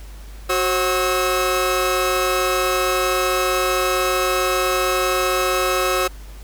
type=tone cluster; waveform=sawtooth; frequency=370.5 / 538 / 1290 Hz; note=F#4 / C5 / E6; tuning=+2 / +48 / -38 cents; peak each=-18 dBFS; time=0.49-6.08 s; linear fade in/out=10 ms; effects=added 50 Hz sine -34 dBFS peak until 6.43 s + pink hiss -46 dBFS RMS until 6.43 s